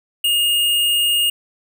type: tone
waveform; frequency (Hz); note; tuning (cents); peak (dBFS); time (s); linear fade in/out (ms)
square; 2845; F7; +31; -15; 0.24-1.3; 5
effects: none